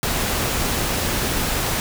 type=noise; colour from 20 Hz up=pink; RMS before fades=-22 dBFS; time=0.03-1.8 s; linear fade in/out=0 ms; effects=none